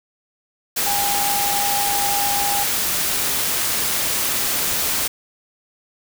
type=tone in noise; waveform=sine; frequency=810 Hz; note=G#5; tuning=43 cents flat; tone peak=-22 dBFS; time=0.86-2.64 s; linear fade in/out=10 ms; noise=white; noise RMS=-21 dBFS; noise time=0.76-5.08 s; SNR=-4 dB; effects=none